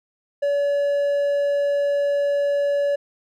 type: tone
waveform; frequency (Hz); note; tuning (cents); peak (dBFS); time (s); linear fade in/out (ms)
triangle; 570; C#5; +48; -16; 0.42-2.96; 10
effects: none